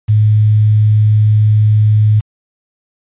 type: tone with quantisation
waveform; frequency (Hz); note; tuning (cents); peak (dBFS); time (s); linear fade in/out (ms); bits
sine; 106.8; G#2; +49; -6; 0.08-2.21; 20; 6
effects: resampled to 8000 Hz